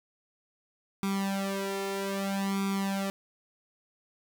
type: tone with flanger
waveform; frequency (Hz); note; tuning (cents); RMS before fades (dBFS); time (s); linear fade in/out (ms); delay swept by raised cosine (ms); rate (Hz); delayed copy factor
sawtooth; 196; G3; 0; -31; 1.03-3.1; 0; 0.85 to 2.25; 0.62; +0.95
effects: none